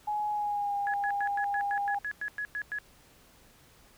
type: tone with pitch glide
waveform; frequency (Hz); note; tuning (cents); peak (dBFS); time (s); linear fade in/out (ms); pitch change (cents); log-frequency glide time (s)
sine; 839 to 808.1; G#5 to G#5; +17 to -48; -28; 0.07-1.99; 10; -65; 0.3-0.76
type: tone bursts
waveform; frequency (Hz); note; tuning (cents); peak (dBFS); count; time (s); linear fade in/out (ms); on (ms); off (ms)
sine; 1684; G#6; +24; -31; 12; 0.87-2.786; 0; 68; 100
effects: pink hiss -59 dBFS RMS until 3.97 s